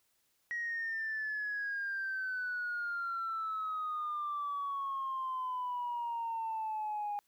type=exponential sweep; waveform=sine; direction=down; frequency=1905 to 818 Hz; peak=-33 dBFS; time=0.51-7.19 s; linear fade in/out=0 ms; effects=tanh soft clip ceiling -30 dBFS + white hiss -75 dBFS RMS until 7.27 s